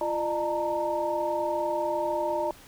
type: tone cluster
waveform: sine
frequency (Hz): 343.6 / 604 / 890 / 930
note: F4 / D5 / A5 / A#5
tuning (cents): -28 / +48 / +20 / -4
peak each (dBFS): -33 / -28 / -34 / -31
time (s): 0.01-2.51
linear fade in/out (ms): 2
effects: pink hiss -51 dBFS RMS until 2.67 s